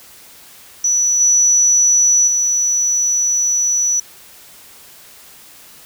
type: tone with level steps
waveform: sine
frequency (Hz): 5920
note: F#8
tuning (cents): 0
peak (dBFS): -12 / -9 / -13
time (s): 0.84-4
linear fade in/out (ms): 5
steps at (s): 1.2 / 2.27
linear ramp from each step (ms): 10
effects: white hiss -42 dBFS RMS until 5.85 s